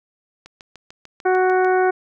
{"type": "click train", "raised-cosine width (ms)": 0.2, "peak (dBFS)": -23, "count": 9, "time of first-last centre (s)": [0.46, 1.647], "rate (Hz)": 6.74}
{"type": "harmonic tone", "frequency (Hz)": 370.5, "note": "F#4", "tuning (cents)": 2, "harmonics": [1, 2, 3, 4, 5, 6], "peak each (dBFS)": [-16, -19, -29, -24, -34, -36], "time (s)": [1.25, 1.91], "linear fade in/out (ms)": 10}
{"effects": []}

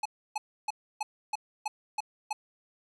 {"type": "tone bursts", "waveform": "square", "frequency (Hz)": 852, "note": "G#5", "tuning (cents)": 44, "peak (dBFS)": -29, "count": 8, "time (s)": [0.03, 2.33], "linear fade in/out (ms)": 5, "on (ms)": 25, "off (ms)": 300, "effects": ["resampled to 24000 Hz"]}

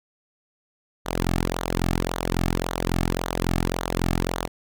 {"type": "tone with flanger", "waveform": "sawtooth", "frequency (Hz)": 43.65, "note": "F1", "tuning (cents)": 0, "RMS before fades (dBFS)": -25, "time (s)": [1.05, 4.48], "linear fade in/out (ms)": 20, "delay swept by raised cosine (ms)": [0.38, 2.08], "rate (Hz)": 1.8, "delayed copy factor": -0.8, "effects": []}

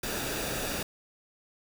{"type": "noise with comb filter", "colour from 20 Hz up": "pink", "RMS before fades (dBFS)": -33, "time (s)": [0.03, 0.83], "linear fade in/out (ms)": 5, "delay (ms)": 0.95, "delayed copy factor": -0.5, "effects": []}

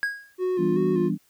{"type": "tone with exponential decay", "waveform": "triangle", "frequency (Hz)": 1644, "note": "G#6", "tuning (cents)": -18, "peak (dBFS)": -18, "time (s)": [0.03, 0.35], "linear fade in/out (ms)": 0, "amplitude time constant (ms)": 68}
{"type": "tone with vibrato", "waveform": "triangle", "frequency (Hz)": 360, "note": "F#4", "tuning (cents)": -47, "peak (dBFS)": -20, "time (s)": [0.38, 1.11], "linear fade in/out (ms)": 50, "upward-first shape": "square", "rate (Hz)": 2.6, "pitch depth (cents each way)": 36}
{"type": "chord", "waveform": "sine", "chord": "E minor seventh", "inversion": "none", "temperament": "equal with one note detuned", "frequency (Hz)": [164.34, 196, 246.9, 293.7], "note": ["E3", "G3", "B3", "D4"], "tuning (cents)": [-5, 0, 0, 0], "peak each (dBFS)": [-28, -26, -30, -29], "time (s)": [0.57, 1.18], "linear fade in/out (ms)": 50}
{"effects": ["white hiss -63 dBFS RMS until 1.29 s"]}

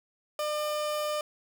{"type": "tone", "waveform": "30% pulse", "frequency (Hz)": 601, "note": "D5", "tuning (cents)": 40, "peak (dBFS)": -26, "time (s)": [0.39, 1.21], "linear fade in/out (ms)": 2, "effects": []}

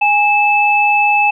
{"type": "tone pair together", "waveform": "sine", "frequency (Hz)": [825.6, 2621], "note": ["G#5", "E7"], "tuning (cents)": [-10, -11], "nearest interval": "octave + minor sixth", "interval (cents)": 1999, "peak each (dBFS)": -12, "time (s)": [0.01, 1.31], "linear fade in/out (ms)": 10, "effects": []}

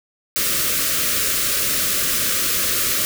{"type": "band-stop noise", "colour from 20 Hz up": "white", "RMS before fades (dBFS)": -20, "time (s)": [0.36, 3.05], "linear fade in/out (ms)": 0, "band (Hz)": [640, 1100], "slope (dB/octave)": 96, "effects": []}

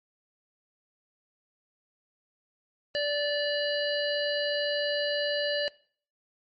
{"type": "harmonic tone", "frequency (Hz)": 583, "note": "D5", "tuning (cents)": -13, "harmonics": [1, 3, 5, 7, 8], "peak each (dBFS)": [-28, -33, -35, -36, -37], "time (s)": [2.95, 5.68], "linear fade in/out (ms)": 0, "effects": ["noise-tail reverb RT60 0.5 s tail -22 dB re dry", "MP3 32 kbps"]}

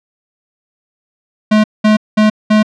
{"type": "tone bursts", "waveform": "square", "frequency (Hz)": 214.1, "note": "A3", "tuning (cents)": -47, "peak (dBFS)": -7, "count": 4, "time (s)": [1.51, 2.63], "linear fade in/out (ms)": 10, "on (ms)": 130, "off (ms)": 200, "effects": ["low-pass 4000 Hz 12 dB/octave"]}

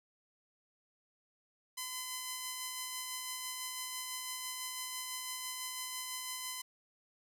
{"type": "tone with tremolo", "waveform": "5% pulse", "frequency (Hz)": 1019, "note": "C6", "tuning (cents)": -46, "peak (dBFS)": -26, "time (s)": [1.77, 6.62], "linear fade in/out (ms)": 10, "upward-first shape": "sine", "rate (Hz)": 6, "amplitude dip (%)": 25, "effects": []}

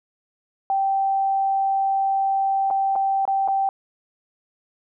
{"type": "tone with dropouts", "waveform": "sine", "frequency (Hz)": 780, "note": "G5", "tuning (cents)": -9, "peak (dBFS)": -18, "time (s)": [0.7, 3.69], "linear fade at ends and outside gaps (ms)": 1, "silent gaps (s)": [[2.703, 2.709], [2.955, 2.96], [3.253, 3.277], [3.477, 3.484]], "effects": []}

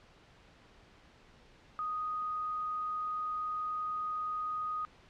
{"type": "tone", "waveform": "sine", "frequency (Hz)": 1244.5, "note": "D#6", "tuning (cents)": 0, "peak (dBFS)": -33, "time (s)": [1.79, 4.85], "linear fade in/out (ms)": 0, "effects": ["pink hiss -60 dBFS RMS until 5.09 s", "low-pass 4000 Hz 12 dB/octave"]}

